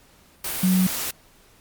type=tone in noise; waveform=sine; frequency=185 Hz; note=F#3; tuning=in tune; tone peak=-16 dBFS; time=0.63-0.87 s; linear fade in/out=5 ms; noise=white; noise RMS=-28 dBFS; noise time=0.44-1.11 s; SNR=+9 dB; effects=pink hiss -55 dBFS RMS until 1.6 s + Opus 48 kbps